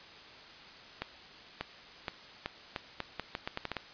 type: accelerating click train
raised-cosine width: 0.3 ms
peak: -18 dBFS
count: 13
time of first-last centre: 1.02-3.767 s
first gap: 590 ms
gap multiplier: 0.8
effects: white hiss -51 dBFS RMS until 3.93 s + resampled to 11025 Hz